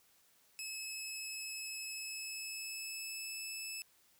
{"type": "tone with pitch glide", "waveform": "15% pulse", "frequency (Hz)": [2589, 2616], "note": ["E7", "E7"], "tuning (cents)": [-32, -14], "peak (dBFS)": -34, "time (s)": [0.59, 3.82], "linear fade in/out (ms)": 0, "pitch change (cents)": 18, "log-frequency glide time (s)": [1.92, 3.38], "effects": ["white hiss -69 dBFS RMS until 4.19 s"]}